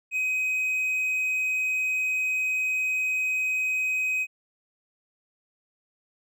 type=tone; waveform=triangle; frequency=2521 Hz; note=D#7; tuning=22 cents sharp; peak=-22 dBFS; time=0.11-4.27 s; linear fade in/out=50 ms; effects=none